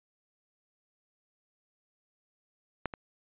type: clicks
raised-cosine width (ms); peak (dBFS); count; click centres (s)
0.5; -15 / -24; 2; 2.857 / 2.938
effects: resampled to 8000 Hz